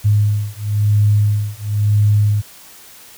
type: beating tone pair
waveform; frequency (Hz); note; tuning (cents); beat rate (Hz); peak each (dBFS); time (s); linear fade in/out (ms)
sine; 103.83 / 104.81; G#2 / G#2; 0 / +16; 0.98; -15; 0.04-2.42; 20
effects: white hiss -41 dBFS RMS until 3.17 s